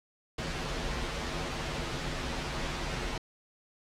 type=noise with comb filter; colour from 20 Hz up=pink; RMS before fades=-34 dBFS; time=0.38-3.18 s; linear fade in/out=5 ms; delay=10 ms; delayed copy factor=-0.75; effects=low-pass 5000 Hz 12 dB/octave